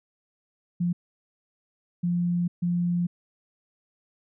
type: tone bursts at uneven times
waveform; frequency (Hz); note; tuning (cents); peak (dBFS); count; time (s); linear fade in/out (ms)
sine; 174.61; F3; 0; -22; 3; 0.8-0.93 / 2.03-2.48 / 2.62-3.07; 10
effects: none